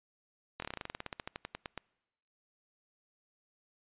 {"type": "slowing click train", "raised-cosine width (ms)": 0.3, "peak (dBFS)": -22, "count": 21, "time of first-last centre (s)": [0.6, 1.777], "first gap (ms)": 23, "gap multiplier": 1.09, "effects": ["noise-tail reverb RT60 1.0 s tail -26 dB re dry", "resampled to 8000 Hz"]}